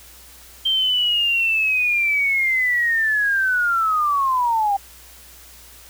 sine linear sweep, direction down, 3157 to 780 Hz, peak -16 dBFS, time 0.65-4.77 s, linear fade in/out 10 ms, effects added 60 Hz sine -49 dBFS peak until 5.89 s + white hiss -45 dBFS RMS until 5.89 s

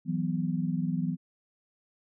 sine chord, E suspended second, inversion none, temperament equal with one note detuned, 164.81 / 185 / 249.8 Hz, E3 / F#3 / B3, 0 / 0 / +20 cents, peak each -30 / -31 / -33 dBFS, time 0.05-1.17 s, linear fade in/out 50 ms, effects none

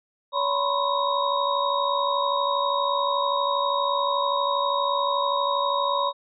sine tone cluster, 565 / 960 / 1012 / 1085 / 3761 Hz, C#5 / B5 / B5 / C#6 / A#7, +33 / -49 / +42 / -37 / +15 cents, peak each -27 / -30 / -25 / -28 / -31 dBFS, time 0.32-6.13 s, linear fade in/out 50 ms, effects none

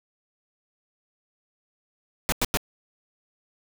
pink noise bursts, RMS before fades -23 dBFS, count 3, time 2.29-2.572 s, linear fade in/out 0 ms, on 32 ms, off 93 ms, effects none

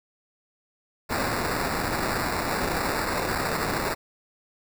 white noise with sample-and-hold, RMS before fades -27 dBFS, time 1.09-3.95 s, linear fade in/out 20 ms, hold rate 3150 Hz, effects none

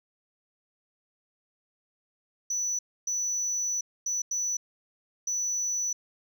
sine tone bursts at uneven times, 5950 Hz, F#8, 9 cents sharp, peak -25 dBFS, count 5, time 2.5-2.79 / 3.07-3.81 / 4.06-4.22 / 4.31-4.57 / 5.27-5.93 s, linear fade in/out 5 ms, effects tanh soft clip ceiling -24 dBFS

